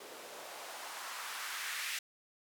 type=noise with band-pass filter sweep; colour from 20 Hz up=blue; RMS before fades=-43 dBFS; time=0-1.99 s; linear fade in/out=5 ms; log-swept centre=400 to 2100 Hz; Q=1.6; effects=none